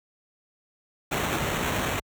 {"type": "noise with sample-and-hold", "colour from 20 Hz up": "pink", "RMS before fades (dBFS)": -27, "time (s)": [1.11, 2], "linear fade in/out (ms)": 10, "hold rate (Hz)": 4900, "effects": ["high-pass 60 Hz 12 dB/octave"]}